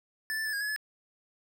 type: tone with pitch steps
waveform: square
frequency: 1752 / 1764 / 1739 / 1634 / 1694 / 1719 Hz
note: A6 / A6 / A6 / G#6 / G#6 / A6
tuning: -8 / +4 / -21 / -29 / +34 / -41 cents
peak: -31 dBFS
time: 0.3-0.762 s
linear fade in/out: 0 ms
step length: 77 ms
effects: none